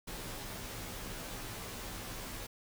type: noise with comb filter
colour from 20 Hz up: pink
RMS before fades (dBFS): -43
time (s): 0.07-2.47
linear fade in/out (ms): 10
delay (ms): 14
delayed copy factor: -1
effects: none